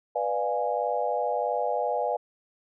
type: chord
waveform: sine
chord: B diminished seventh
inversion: none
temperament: equal with one note detuned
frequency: 493.9 / 595.5 / 698.5 / 830.6 Hz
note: B4 / D5 / F5 / Ab5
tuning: 0 / +24 / 0 / 0 cents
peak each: -30 dBFS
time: 0.15-2.17 s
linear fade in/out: 10 ms
effects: none